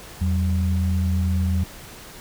sine tone pair together, 84.19 / 189 Hz, E2 / F#3, +37 / +37 cents, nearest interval octave + major second, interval 1400 cents, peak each -19 / -25 dBFS, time 0.21-1.64 s, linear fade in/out 5 ms, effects pink hiss -41 dBFS RMS until 2.2 s

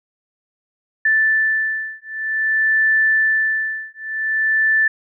sine beating tone pair, 1760 / 1760.52 Hz, A6 / A6, 0 / +1 cents, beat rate 0.52 Hz, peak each -18 dBFS, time 1.05-4.88 s, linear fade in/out 5 ms, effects none

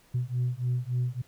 sine beating tone pair, 122.4 / 125.9 Hz, B2 / B2, -15 / +34 cents, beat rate 3.5 Hz, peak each -28 dBFS, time 0.14-1.22 s, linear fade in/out 10 ms, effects tanh soft clip ceiling -21 dBFS + pink hiss -61 dBFS RMS until 1.27 s

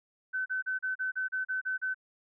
sine tone bursts, 1521 Hz, F#6, 47 cents sharp, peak -29 dBFS, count 10, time 0.33-1.945 s, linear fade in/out 20 ms, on 130 ms, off 35 ms, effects none

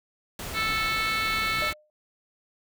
pink noise, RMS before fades -36 dBFS, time 0.39-1.73 s, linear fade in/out 2 ms
harmonic tone, 440 Hz, A4, in tune, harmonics 3 / 4 / 5 / 6 / 7 / 8 / 9 / 10, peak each -29 / -36 / -28 / -37 / -41 / -38 / -36 / -37 dBFS, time 0.53-1.74 s, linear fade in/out 50 ms
sine tone with exponential decay, 607 Hz, D#5, 43 cents flat, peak -29 dBFS, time 1.62-1.9 s, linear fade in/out 1 ms, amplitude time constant 59 ms
effects none

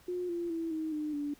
sine tone with pitch steps, 358.5 / 343.7 / 329.5 / 315.9 / 302.9 / 290.4 Hz, F4 / F4 / E4 / D#4 / D#4 / D4, +45 / -28 / -1 / +26 / -46 / -19 cents, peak -32 dBFS, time 0.08-1.34 s, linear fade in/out 5 ms, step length 210 ms, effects pink hiss -61 dBFS RMS until 1.39 s

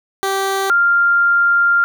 15% pulse / sine tone pair in turn, 389.2 / 1395 Hz, G4 / F6, -12 / -2 cents, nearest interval octave + minor seventh, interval 2210 cents, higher second, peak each -10 dBFS, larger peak neither, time 0.23-0.7 / 0.7-1.84 s, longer second, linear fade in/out 0 ms, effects none

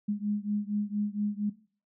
sine beating tone pair, 205.5 / 209.8 Hz, G#3 / G#3, -18 / +18 cents, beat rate 4.3 Hz, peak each -31 dBFS, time 0.08-1.5 s, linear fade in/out 10 ms, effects noise-tail reverb RT60 0.4 s tail -17 dB re dry

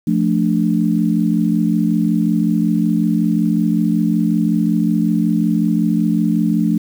sine chord, D minor, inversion first, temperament equal, 174.61 / 220 / 293.7 Hz, F3 / A3 / D4, 0 / 0 / 0 cents, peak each -17 / -16 / -19 dBFS, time 0.07-6.78 s, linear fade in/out 5 ms, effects 7-bit

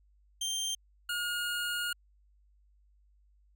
25% pulse tone pair in turn, 3159 / 1430.1 Hz, G7 / F6, +13 / +41 cents, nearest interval octave + major second, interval 1372 cents, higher first, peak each -28 dBFS, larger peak neither, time 0.41-0.75 / 1.09-1.93 s, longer second, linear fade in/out 5 ms, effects added 50 Hz sine -62 dBFS peak until 3.55 s

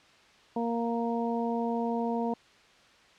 harmonic tone, 233.1 Hz, A#3, in tune, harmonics 1 / 2 / 3 / 4, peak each -30 / -33 / -35 / -36 dBFS, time 0.56-2.34 s, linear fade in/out 5 ms, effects white hiss -58 dBFS RMS until 3.18 s + low-pass 4000 Hz 12 dB/octave

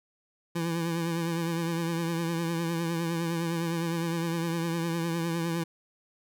25% pulse tone with vibrato, 167.3 Hz, E3, 26 cents sharp, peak -24 dBFS, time 0.55-5.64 s, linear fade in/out 10 ms, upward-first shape triangle, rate 9.8 Hz, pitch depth 50 cents each way, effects none

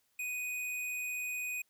square tone, 2489 Hz, D#7, in tune, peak -36 dBFS, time 0.19-1.62 s, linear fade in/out 5 ms, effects white hiss -75 dBFS RMS until 1.69 s

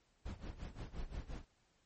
brown noise with tremolo, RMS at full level -42 dBFS, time 0.25-1.45 s, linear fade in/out 10 ms, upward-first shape sine, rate 5.7 Hz, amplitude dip 85%, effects pink hiss -75 dBFS RMS until 1.85 s + MP3 32 kbps

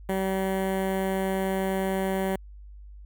15% pulse tone with notch filter, 191.2 Hz, G3, 43 cents flat, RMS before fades -27 dBFS, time 0.09-2.36 s, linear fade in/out 2 ms, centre 5000 Hz, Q 0.53, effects added 50 Hz sine -42 dBFS peak until 3.05 s

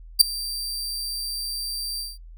sawtooth tone with ADSR envelope, 4691 Hz, D8, 3 cents flat, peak -3 dBFS, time 0.19-2.18 s, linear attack 21 ms, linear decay 5 ms, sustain -22 dB, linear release 190 ms, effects noise-tail reverb RT60 0.1 s tail -25 dB re dry + added 41 Hz sine -40 dBFS peak until 2.37 s

